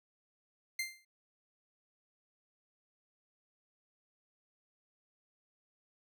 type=tone with exponential decay; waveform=sawtooth; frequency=2093 Hz; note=C7; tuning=in tune; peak=-28 dBFS; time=0.79-1.05 s; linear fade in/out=5 ms; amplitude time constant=55 ms; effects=none